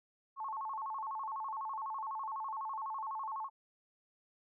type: tone with vibrato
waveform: sine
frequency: 978 Hz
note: B5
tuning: 17 cents flat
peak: -37 dBFS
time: 0.36-3.5 s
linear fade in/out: 50 ms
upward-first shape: square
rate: 12 Hz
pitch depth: 190 cents each way
effects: none